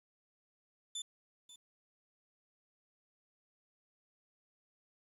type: tone with echo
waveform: 25% pulse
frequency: 3520 Hz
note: A7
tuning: in tune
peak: -35 dBFS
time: 0.95-1.02 s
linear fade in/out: 5 ms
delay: 540 ms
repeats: 1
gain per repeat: -15 dB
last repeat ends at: 1.56 s
effects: resampled to 32000 Hz + 11-bit

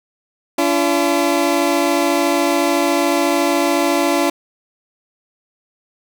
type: tone pair together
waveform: 20% pulse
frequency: 286.1 / 340 Hz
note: D4 / F4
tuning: -45 / -46 cents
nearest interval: minor third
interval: 299 cents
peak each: -12 dBFS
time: 0.58-4.3 s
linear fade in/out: 5 ms
effects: none

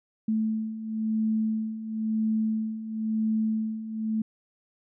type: beating tone pair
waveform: sine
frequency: 218.5 / 219.48 Hz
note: A3 / A3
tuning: -12 / -4 cents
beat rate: 0.98 Hz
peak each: -31 / -26 dBFS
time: 0.28-4.22 s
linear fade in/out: 5 ms
effects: none

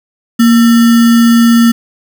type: tone with sample-and-hold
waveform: sine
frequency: 233.1 Hz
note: A#3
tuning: in tune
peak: -3 dBFS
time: 0.39-1.72 s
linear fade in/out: 10 ms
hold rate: 1575 Hz
effects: none

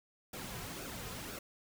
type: noise with flanger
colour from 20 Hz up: pink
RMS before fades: -44 dBFS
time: 0.33-1.39 s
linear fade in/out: 5 ms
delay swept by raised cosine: 0.97 to 3.57 ms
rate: 2 Hz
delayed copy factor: -0.6
effects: none

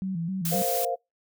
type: tone with vibrato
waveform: sine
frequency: 178 Hz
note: F3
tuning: 33 cents sharp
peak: -27 dBFS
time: 0.02-0.62 s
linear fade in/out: 0 ms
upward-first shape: square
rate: 3.8 Hz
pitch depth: 110 cents each way
type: noise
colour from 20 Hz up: blue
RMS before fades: -30 dBFS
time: 0.45-0.85 s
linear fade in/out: 2 ms
type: chord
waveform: sine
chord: Bb suspended second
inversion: none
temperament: just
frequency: 466.2 / 524.4 / 699.2 Hz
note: Bb4 / C5 / F5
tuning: 0 / +4 / +2 cents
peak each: -32 / -30 / -28 dBFS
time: 0.51-0.96 s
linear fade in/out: 20 ms
effects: noise-tail reverb RT60 0.2 s tail -25 dB re dry

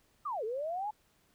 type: linear two-way sweep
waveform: sine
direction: down then up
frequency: 1256 to 415.3 to 868 Hz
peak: -33 dBFS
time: 0.25-0.91 s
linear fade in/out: 10 ms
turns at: 0.44 s
effects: pink hiss -70 dBFS RMS until 1.34 s

